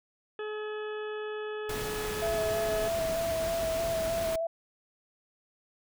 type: harmonic tone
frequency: 425.9 Hz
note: G#4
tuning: 44 cents sharp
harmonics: 1 / 2 / 3 / 4 / 6 / 7 / 8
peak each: -34 / -47 / -45 / -44 / -51 / -54 / -53 dBFS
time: 0.39-2.88 s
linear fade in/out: 2 ms
type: noise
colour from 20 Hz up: pink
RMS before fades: -37 dBFS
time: 1.69-4.36 s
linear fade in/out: 5 ms
type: tone with vibrato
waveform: sine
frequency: 659.3 Hz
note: E5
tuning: in tune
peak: -28 dBFS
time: 2.22-4.47 s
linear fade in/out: 5 ms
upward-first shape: square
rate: 3.2 Hz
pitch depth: 19 cents each way
effects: none